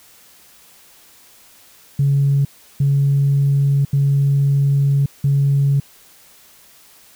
sine tone bursts at uneven times, 139.9 Hz, C#3, 16 cents sharp, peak -11 dBFS, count 4, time 1.99-2.45 / 2.8-3.85 / 3.93-5.06 / 5.24-5.8 s, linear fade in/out 5 ms, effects tanh soft clip ceiling -8 dBFS + white hiss -48 dBFS RMS until 7.15 s

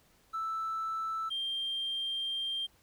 triangle tone pair in turn, 1319 / 3180 Hz, E6 / G7, +1 / +24 cents, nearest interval octave + minor third, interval 1523 cents, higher second, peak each -29 / -29 dBFS, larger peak neither, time 0.33-1.3 / 1.3-2.67 s, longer second, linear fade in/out 20 ms, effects tanh soft clip ceiling -29 dBFS + pink hiss -66 dBFS RMS until 2.82 s

